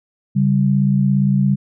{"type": "tone pair together", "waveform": "sine", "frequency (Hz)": [138.59, 196], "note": ["C#3", "G3"], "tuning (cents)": [0, 0], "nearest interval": "tritone", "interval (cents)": 600, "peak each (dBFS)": -15, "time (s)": [0.35, 1.56], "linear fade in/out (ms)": 20, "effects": []}